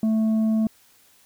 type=tone with tanh clipping; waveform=triangle; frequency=220 Hz; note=A3; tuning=in tune; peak=-19 dBFS; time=0.03-0.67 s; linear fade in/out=2 ms; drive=9 dB; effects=white hiss -57 dBFS RMS until 1.25 s